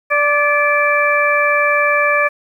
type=harmonic tone with a mistuned harmonic; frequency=585 Hz; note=D5; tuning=7 cents flat; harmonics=1 / 2 / 3 / 4; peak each=-17 / -17 / -17 / -17 dBFS; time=0.1-2.29 s; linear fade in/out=20 ms; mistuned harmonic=3; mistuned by=-26 cents; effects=8-bit